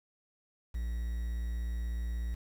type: tone with quantisation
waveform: triangle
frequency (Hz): 58.27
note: A#1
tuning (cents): 0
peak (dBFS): -30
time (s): 0.74-2.35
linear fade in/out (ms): 10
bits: 9
effects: none